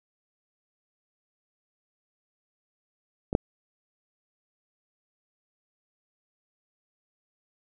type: clicks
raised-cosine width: 2 ms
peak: -15 / -6 dBFS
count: 2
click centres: 3.329 / 3.351 s
effects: none